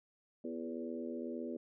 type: harmonic tone with a mistuned harmonic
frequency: 82 Hz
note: E2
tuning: 9 cents flat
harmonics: 3 / 4 / 5 / 6 / 7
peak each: -42 / -44 / -46 / -48 / -49 dBFS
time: 0.44-1.57 s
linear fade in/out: 5 ms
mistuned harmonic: 4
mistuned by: +33 cents
effects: none